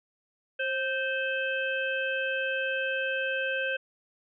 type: harmonic tone with a mistuned harmonic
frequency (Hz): 520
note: C5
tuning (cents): -11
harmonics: 1 / 3 / 5 / 6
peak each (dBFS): -32 / -30 / -34 / -40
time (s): 0.59-3.77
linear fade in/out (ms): 10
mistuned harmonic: 1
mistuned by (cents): +40
effects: none